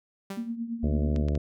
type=tone with exponential decay; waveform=sawtooth; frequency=196 Hz; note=G3; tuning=in tune; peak=-28 dBFS; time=0.3-0.56 s; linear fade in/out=5 ms; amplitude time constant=55 ms
type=tone with tremolo; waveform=sine; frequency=231.8 Hz; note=A#3; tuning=10 cents flat; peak=-27 dBFS; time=0.37-1.23 s; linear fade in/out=5 ms; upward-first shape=triangle; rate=9 Hz; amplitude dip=75%
type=harmonic tone; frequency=73.42 Hz; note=D2; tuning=in tune; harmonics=1 / 2 / 3 / 4 / 5 / 6 / 7 / 8 / 9; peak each=-25 / -31 / -35 / -37 / -39 / -41 / -42 / -43 / -44 dBFS; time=0.83-1.38 s; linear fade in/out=5 ms
type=clicks; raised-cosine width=0.2 ms; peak=-25 dBFS; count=3; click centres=1.162 / 1.285 / 1.353 s
effects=none